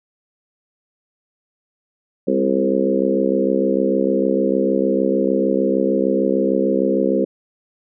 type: harmonic tone with a mistuned harmonic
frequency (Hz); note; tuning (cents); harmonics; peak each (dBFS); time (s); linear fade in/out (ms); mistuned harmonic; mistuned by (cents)
66.6; C2; +31; 3 / 4 / 5 / 6 / 7 / 8; -22 / -22 / -22 / -22 / -22 / -22; 2.27-7.25; 10; 4; -26
effects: none